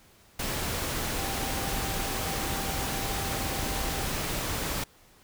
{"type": "tone in noise", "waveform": "sine", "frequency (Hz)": 784, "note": "G5", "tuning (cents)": 0, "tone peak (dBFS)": -39, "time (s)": [1.18, 4.06], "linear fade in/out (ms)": 5, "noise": "pink", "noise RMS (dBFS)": -31, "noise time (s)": [0.39, 4.84], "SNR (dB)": -11, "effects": ["pink hiss -58 dBFS RMS until 5.23 s"]}